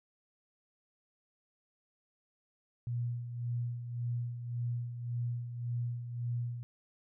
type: tone with tremolo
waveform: sine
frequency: 120 Hz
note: B2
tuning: 49 cents flat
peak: -31 dBFS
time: 2.87-6.63 s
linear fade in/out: 0 ms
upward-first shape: sine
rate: 1.8 Hz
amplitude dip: 60%
effects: none